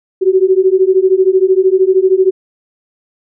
sine beating tone pair, 370.8 / 383.8 Hz, F#4 / G4, +4 / -37 cents, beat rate 13 Hz, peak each -10 dBFS, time 0.21-2.31 s, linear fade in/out 20 ms, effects none

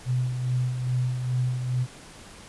sine tone with tremolo, 125.8 Hz, B2, 32 cents sharp, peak -21 dBFS, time 0.05-1.87 s, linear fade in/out 50 ms, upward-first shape sine, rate 2.4 Hz, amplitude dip 50%, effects pink hiss -46 dBFS RMS until 2.48 s + resampled to 24000 Hz

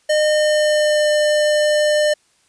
square tone with pitch glide, 609 to 601 Hz, D#5 to D5, -37 to +40 cents, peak -14 dBFS, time 0.09-2.14 s, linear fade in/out 10 ms, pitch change -23 cents, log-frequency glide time 0.28-1.09 s, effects white hiss -59 dBFS RMS until 2.48 s + resampled to 22050 Hz

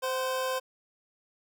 25% pulse tone pair together, 519 / 752.3 Hz, C5 / F#5, -14 / +29 cents, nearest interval tritone, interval 643 cents, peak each -25 / -37 dBFS, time 0.02-0.6 s, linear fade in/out 20 ms, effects none

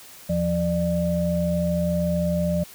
sine tone cluster, 80.3 / 173.5 / 597 Hz, E2 / F3 / D5, -45 / -11 / +28 cents, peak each -30 / -22 / -25 dBFS, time 0.29-2.64 s, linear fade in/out 10 ms, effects white hiss -45 dBFS RMS until 2.74 s

